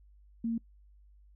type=tone; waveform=sine; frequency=229.5 Hz; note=A#3; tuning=27 cents flat; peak=-29 dBFS; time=0.44-0.58 s; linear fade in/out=5 ms; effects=noise-tail reverb RT60 0.1 s tail -24 dB re dry + added 50 Hz sine -56 dBFS peak until 1.35 s